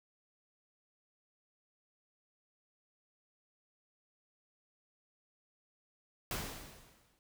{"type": "noise with exponential decay", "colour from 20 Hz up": "pink", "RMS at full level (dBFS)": -36, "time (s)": [6.31, 7.19], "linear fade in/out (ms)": 1, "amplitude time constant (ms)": 190, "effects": []}